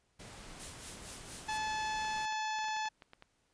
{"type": "noise", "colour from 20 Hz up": "pink", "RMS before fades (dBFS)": -50, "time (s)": [0.19, 2.26], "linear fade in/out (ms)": 10}
{"type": "noise with tremolo", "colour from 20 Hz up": "blue", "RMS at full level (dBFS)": -43, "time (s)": [0.59, 1.58], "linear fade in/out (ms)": 10, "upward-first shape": "sine", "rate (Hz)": 4.3, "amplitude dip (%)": 75}
{"type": "harmonic tone", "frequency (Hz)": 865, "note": "A5", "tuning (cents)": -30, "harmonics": [1, 2, 3, 4, 5, 6, 7, 8], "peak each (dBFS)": [-35, -41, -45, -47, -49, -51, -52, -53], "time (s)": [1.48, 2.89], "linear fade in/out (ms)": 10}
{"type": "clicks", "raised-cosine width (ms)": 0.3, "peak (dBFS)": -35, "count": 11, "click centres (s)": [2.048, 2.18, 2.324, 2.587, 2.642, 2.685, 2.766, 2.857, 3.022, 3.134, 3.224]}
{"effects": ["pink hiss -75 dBFS RMS until 3.53 s", "resampled to 22050 Hz"]}